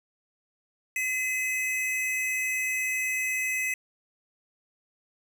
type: tone pair together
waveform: square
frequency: 2030 / 2558 Hz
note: B6 / D#7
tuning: +47 / +47 cents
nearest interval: major third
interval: 400 cents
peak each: -30 / -30 dBFS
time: 0.96-3.74 s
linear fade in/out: 2 ms
effects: none